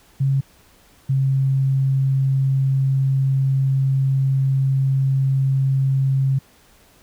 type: tone pair in turn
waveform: sine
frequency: 136.2 / 134.71 Hz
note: C#3 / C#3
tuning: -30 / -49 cents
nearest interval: unison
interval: 19 cents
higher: first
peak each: -15 dBFS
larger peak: neither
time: 0.2-0.41 / 1.09-6.39 s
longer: second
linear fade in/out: 10 ms
effects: pink hiss -53 dBFS RMS until 7.02 s